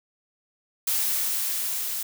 blue noise with level ramp, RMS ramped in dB -24 to -30 dBFS, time 0.87-2.03 s, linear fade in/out 5 ms, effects none

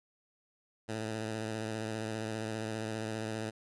10% pulse tone with vibrato, 110 Hz, A2, in tune, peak -27 dBFS, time 0.88-3.51 s, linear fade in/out 20 ms, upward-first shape square, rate 15 Hz, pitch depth 27 cents each way, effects resampled to 24000 Hz

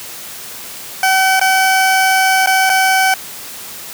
20% pulse tone with dropouts, 761 Hz, F#5, 48 cents sharp, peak -5 dBFS, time 1.03-3.14 s, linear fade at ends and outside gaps 2 ms, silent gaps 1.396-1.413 / 2.461-2.472 / 2.695-2.699 s, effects white hiss -30 dBFS RMS until 3.93 s + high-pass 80 Hz 12 dB/octave

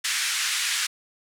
pink band-pass noise, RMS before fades -26 dBFS, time 0.04-0.87 s, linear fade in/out 10 ms, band 1600 to 10000 Hz, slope 24 dB/octave, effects none

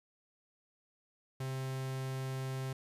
45% pulse tone, 132.1 Hz, C3, 17 cents sharp, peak -36 dBFS, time 1.4-2.73 s, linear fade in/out 5 ms, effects resampled to 32000 Hz + 12-bit

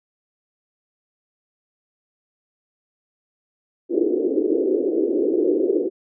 pink band-pass noise, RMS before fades -20 dBFS, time 3.89-5.9 s, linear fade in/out 50 ms, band 310 to 450 Hz, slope 48 dB/octave, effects none

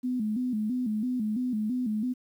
sine tone with vibrato, 231.8 Hz, A#3, 10 cents flat, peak -26 dBFS, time 0.03-2.14 s, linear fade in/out 20 ms, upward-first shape square, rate 3 Hz, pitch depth 140 cents each way, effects 10-bit

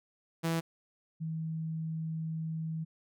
sawtooth / sine tone pair in turn, 164.81 / 160.49 Hz, E3 / E3, 0 / -46 cents, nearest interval unison, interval 46 cents, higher first, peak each -25 / -33 dBFS, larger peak first, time 0.43-0.61 / 1.2-2.85 s, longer second, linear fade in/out 20 ms, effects none

